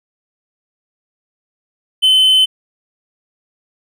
triangle tone, 3053 Hz, G7, 46 cents flat, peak -6 dBFS, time 2.02-2.46 s, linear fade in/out 20 ms, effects none

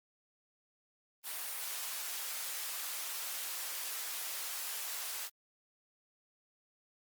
white high-pass noise, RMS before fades -40 dBFS, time 1.23-5.3 s, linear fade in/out 50 ms, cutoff 700 Hz, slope 12 dB/octave, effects Opus 32 kbps

